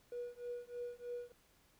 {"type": "tone with tremolo", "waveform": "triangle", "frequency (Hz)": 484.3, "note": "B4", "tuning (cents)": -34, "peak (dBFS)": -35, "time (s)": [0.12, 1.32], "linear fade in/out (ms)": 2, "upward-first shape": "triangle", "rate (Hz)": 3.2, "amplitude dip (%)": 100, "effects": ["tanh soft clip ceiling -37 dBFS", "pink hiss -70 dBFS RMS until 1.79 s"]}